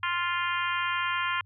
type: harmonic tone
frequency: 349.2 Hz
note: F4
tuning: in tune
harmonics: 3 / 4 / 5 / 6 / 7 / 8 / 9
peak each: -30 / -32 / -34 / -36 / -37 / -38 / -39 dBFS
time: 0.03-1.41 s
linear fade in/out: 2 ms
effects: added 98 Hz sine -54 dBFS peak until 1.45 s